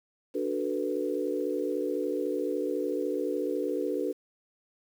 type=chord; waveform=sine; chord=B minor seventh; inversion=first; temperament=equal; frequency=293.7 / 370 / 440 / 493.9 Hz; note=D4 / F#4 / A4 / B4; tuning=0 / 0 / 0 / 0 cents; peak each=-33 dBFS; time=0.34-4.13 s; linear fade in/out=20 ms; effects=9-bit